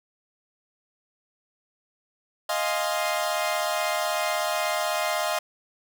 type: chord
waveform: sawtooth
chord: F minor seventh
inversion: third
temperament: equal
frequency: 622.3 / 698.5 / 830.6 / 1046.5 Hz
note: Eb5 / F5 / Ab5 / C6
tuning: 0 / 0 / 0 / 0 cents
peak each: -24 / -25 / -30 / -28 dBFS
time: 2.49-5.39 s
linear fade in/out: 5 ms
effects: none